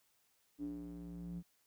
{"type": "tone with band-pass filter sweep", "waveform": "square", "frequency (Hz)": 58.27, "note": "A#1", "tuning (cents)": 0, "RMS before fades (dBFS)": -45, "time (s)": [0.58, 1.43], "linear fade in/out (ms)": 50, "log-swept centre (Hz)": [290, 190], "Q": 9.7, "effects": ["white hiss -75 dBFS RMS until 1.66 s"]}